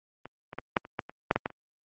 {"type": "clicks", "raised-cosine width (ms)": 0.5, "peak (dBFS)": [-25, -24, -18, -6, -28, -14, -27, -6, -9, -13, -30], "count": 11, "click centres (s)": [0.256, 0.531, 0.586, 0.768, 0.851, 0.992, 1.095, 1.311, 1.36, 1.459, 1.503], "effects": ["high-pass 100 Hz 12 dB/octave", "Opus 32 kbps"]}